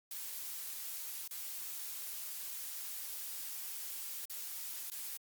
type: noise with dropouts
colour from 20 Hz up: blue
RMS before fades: -43 dBFS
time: 0.11-5.17 s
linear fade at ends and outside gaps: 2 ms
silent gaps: 1.277-1.309 / 4.254-4.298 / 4.901-4.917 s
effects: Opus 48 kbps